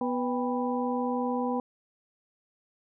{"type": "harmonic tone with a mistuned harmonic", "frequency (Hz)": 246.9, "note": "B3", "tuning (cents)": 0, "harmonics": [1, 2, 3, 4], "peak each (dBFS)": [-29, -32, -34, -35], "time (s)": [0.01, 1.6], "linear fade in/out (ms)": 2, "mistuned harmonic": 3, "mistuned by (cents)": 110, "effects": []}